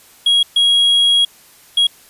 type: tone bursts at uneven times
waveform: triangle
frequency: 3300 Hz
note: G#7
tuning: 12 cents flat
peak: -8 dBFS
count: 3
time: 0.26-0.43 / 0.56-1.25 / 1.77-1.87 s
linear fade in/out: 5 ms
effects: white hiss -46 dBFS RMS until 2.09 s + resampled to 32000 Hz